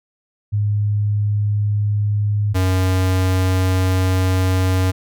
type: tone pair in turn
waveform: sine / square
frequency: 103.83 / 93.04 Hz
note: G#2 / F#2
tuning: 0 / +10 cents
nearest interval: major second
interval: 190 cents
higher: first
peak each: -15 dBFS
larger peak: neither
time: 0.52-2.54 / 2.54-4.92 s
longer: second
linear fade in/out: 20 ms
effects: none